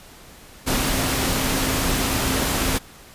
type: tone in noise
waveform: sine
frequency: 264.6 Hz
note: C4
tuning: 20 cents sharp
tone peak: -29 dBFS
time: 0.66-2.79 s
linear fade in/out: 20 ms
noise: pink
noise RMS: -22 dBFS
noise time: 0.66-2.79 s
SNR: -10 dB
effects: pink hiss -45 dBFS RMS until 3.14 s + resampled to 32000 Hz